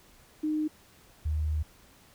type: tone pair in turn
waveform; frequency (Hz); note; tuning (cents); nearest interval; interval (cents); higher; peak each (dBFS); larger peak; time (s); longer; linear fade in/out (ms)
sine; 307 / 76.75; D#4 / D#2; -23 / -23; 2 octaves; 2400; first; -26; neither; 0.43-0.68 / 1.25-1.63; second; 10
effects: pink hiss -58 dBFS RMS until 2.14 s